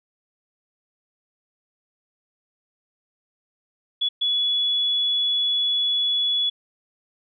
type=tone bursts at uneven times; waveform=sine; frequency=3400 Hz; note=G#7; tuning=40 cents sharp; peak=-19 dBFS; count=2; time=4.01-4.09 / 4.21-6.5 s; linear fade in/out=10 ms; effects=none